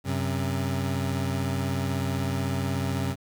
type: tone pair together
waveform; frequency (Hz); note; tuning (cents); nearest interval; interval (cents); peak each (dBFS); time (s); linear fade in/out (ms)
25% pulse; 93.9 / 132.79; F#2 / C3; +26 / +26; tritone; 600; -25; 0.04-3.16; 50
effects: 9-bit